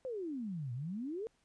sine exponential two-way sweep, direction down then up, 539 to 115.9 to 469 Hz, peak -37 dBFS, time 0.05-1.27 s, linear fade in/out 0 ms, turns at 0.73 s, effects pink hiss -75 dBFS RMS until 1.44 s + resampled to 22050 Hz

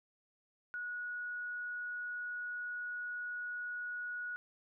sine tone, 1459 Hz, F#6, 25 cents flat, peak -38 dBFS, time 0.74-4.36 s, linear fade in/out 0 ms, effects none

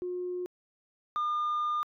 sine tone pair in turn, 359.6 / 1209.5 Hz, F#4 / D#6, -49 / -49 cents, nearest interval octave + major sixth, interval 2100 cents, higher second, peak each -31 / -25 dBFS, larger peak second, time 0.02-0.46 / 1.16-1.83 s, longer second, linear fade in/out 0 ms, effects tanh soft clip ceiling -26 dBFS

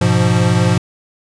square chord, F diminished, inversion first, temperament equal, 103.83 / 123.47 / 174.61 Hz, Ab2 / Cb3 / F3, 0 / 0 / 0 cents, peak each -16 dBFS, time 0.01-0.78 s, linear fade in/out 5 ms, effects resampled to 22050 Hz

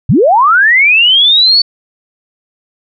sine linear sweep, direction up, 88 to 4530 Hz, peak -4 dBFS, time 0.09-1.62 s, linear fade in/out 5 ms, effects none

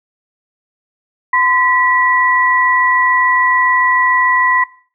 sine tone pair together, 1020.1 / 1947 Hz, C6 / B6, -44 / -25 cents, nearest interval major seventh, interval 1119 cents, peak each -12 / -13 dBFS, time 1.33-4.64 s, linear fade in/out 5 ms, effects noise-tail reverb RT60 0.4 s tail -19 dB re dry

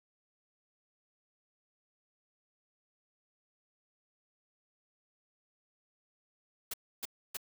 white noise bursts, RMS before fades -38 dBFS, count 3, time 6.71-7.371 s, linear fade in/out 5 ms, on 27 ms, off 290 ms, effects none

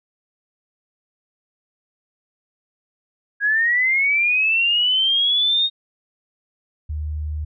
sine linear sweep, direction up, 1631 to 3729 Hz, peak -15 dBFS, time 3.4-5.7 s, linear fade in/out 50 ms
sine tone, 76 Hz, D#2, 40 cents flat, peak -23 dBFS, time 6.89-7.45 s, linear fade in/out 10 ms
effects none

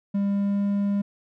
triangle tone with pitch glide, 200 to 201.4 Hz, G3 to G3, +35 to +47 cents, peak -19 dBFS, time 0.14-1.02 s, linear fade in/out 10 ms, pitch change +12 cents, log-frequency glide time 0.29-0.68 s, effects none

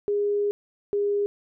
sine tone pair in turn, 409.9 / 407.5 Hz, G#4 / G#4, -23 / -33 cents, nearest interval unison, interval 10 cents, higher first, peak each -21 dBFS, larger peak neither, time 0.08-0.51 / 0.93-1.26 s, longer first, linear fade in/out 0 ms, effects none

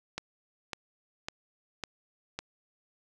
click train, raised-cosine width 0.2 ms, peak -17 dBFS, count 5, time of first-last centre 0.18-2.39 s, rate 1.81 Hz, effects none

